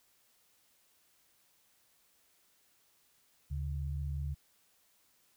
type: tone pair together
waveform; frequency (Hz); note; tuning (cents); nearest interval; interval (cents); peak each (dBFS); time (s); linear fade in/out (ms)
sine; 73.8 / 139.5; D2 / C#3; +9 / +11; major seventh; 1102; -35 / -39; 3.5-4.35; 20
effects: white hiss -70 dBFS RMS until 5.36 s